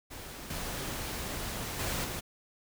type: noise with level steps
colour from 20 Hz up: pink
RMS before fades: -44 / -37 / -33 / -37 dBFS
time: 0.1-2.21 s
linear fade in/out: 20 ms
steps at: 0.5 / 1.79 / 2.04 s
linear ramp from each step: 5 ms
effects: none